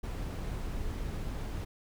brown noise, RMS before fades -36 dBFS, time 0.03-1.65 s, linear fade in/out 10 ms, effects none

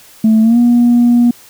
sine tone with pitch glide, 220 to 239.9 Hz, A3 to A#3, 0 to +50 cents, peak -4 dBFS, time 0.24-1.31 s, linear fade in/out 5 ms, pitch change +150 cents, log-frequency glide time 0.42-0.58 s, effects tanh soft clip ceiling -3 dBFS + white hiss -41 dBFS RMS until 1.49 s

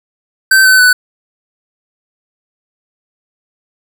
square tone with pitch steps, 1547 / 1521 / 1493 Hz, G6 / F#6 / F#6, -23 / +47 / +15 cents, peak -5 dBFS, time 0.51-0.93 s, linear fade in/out 5 ms, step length 140 ms, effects none

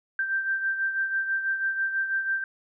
sine beating tone pair, 1568 / 1574.1 Hz, G6 / G6, 0 / +7 cents, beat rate 6.1 Hz, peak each -25 / -33 dBFS, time 0.19-2.44 s, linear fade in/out 2 ms, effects none

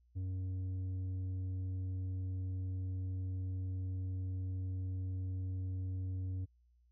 sine tone with tanh clipping, 93.1 Hz, F#2, 11 cents sharp, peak -37 dBFS, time 0.15-6.46 s, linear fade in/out 20 ms, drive 6 dB, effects added 60 Hz sine -66 dBFS peak until 6.91 s

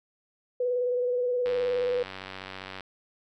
sine tone with vibrato, 493.9 Hz, B4, in tune, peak -24 dBFS, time 0.6-2.03 s, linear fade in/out 5 ms, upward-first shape square, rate 19 Hz, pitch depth 22 cents each way
click train, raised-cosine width 0.3 ms, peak -22 dBFS, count 129, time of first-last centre 1.46-2.807 s, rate 95 Hz
effects none

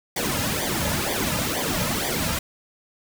pink noise with flanger, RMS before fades -25 dBFS, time 0.16-2.39 s, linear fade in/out 5 ms, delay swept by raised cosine 0.73 to 2.73 ms, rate 2.1 Hz, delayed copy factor -0.85, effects none

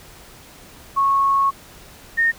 sine tone pair in turn, 1100 / 1837.2 Hz, C#6 / A#6, -14 / -26 cents, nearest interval major sixth, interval 888 cents, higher second, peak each -14 dBFS, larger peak neither, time 0.96-1.51 / 2.17-2.32 s, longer first, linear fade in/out 20 ms, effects pink hiss -44 dBFS RMS until 2.38 s

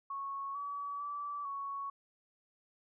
sine tone with pitch steps, 1104 / 1141 / 1157 / 1112 Hz, C#6 / C#6 / D6 / C#6, -7 / +50 / -26 / +5 cents, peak -37 dBFS, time 0.1-1.9 s, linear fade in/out 5 ms, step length 450 ms, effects none

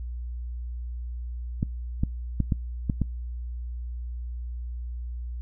clicks, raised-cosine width 5 ms, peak -11 dBFS, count 6, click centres 1.629 / 2.035 / 2.403 / 2.522 / 2.898 / 3.017 s, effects noise-tail reverb RT60 0.2 s tail -26 dB re dry + added 60 Hz sine -31 dBFS peak until 5.41 s

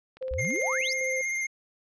click train, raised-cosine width 0.3 ms, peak -33 dBFS, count 11, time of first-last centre 0.17-0.729 s, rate 17.9 Hz
sine tone with tremolo, 520 Hz, C5, 11 cents flat, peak -30 dBFS, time 0.21-1.22 s, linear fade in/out 10 ms, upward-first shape square, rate 2.5 Hz, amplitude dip 40%
sine exponential sweep, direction up, 55 to 5588 Hz, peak -30 dBFS, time 0.31-0.93 s, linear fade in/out 0 ms
square tone with vibrato, 2117 Hz, C7, 20 cents sharp, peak -28 dBFS, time 0.38-1.47 s, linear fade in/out 10 ms, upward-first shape triangle, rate 16 Hz, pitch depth 25 cents each way
effects resampled to 22050 Hz

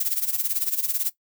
violet noise with tremolo, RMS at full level -22 dBFS, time 0-1.1 s, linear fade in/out 5 ms, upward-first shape sine, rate 18 Hz, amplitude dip 80%, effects noise-tail reverb RT60 0.1 s tail -17 dB re dry

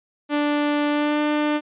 sawtooth tone with pitch glide, 293.7 to 298.7 Hz, D4 to D4, 0 to +29 cents, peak -15 dBFS, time 0.29-1.61 s, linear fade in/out 50 ms, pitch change +29 cents, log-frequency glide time 0.89-1.21 s, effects resampled to 8000 Hz

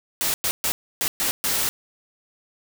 white noise bursts at uneven times, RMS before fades -23 dBFS, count 6, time 0.21-0.34 / 0.44-0.51 / 0.64-0.72 / 1.01-1.08 / 1.2-1.31 / 1.44-1.69 s, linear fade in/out 0 ms, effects none

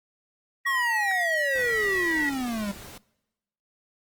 sine tone with pitch glide, 1905 to 1938.3 Hz, A#6 to B6, +37 to -33 cents, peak -24 dBFS, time 0.65-2.3 s, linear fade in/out 10 ms, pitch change +30 cents, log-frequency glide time 1.2-1.7 s
square exponential sweep, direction down, 1126 to 196 Hz, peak -28 dBFS, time 0.66-2.72 s, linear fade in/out 10 ms
pink noise, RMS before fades -43 dBFS, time 1.55-2.98 s, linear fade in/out 5 ms
effects noise-tail reverb RT60 1.0 s tail -23 dB re dry + Opus 24 kbps

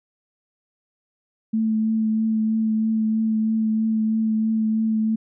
sine tone with vibrato, 220 Hz, A3, in tune, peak -18 dBFS, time 1.53-5.16 s, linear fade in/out 10 ms, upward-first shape triangle, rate 3.1 Hz, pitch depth 18 cents each way, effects none

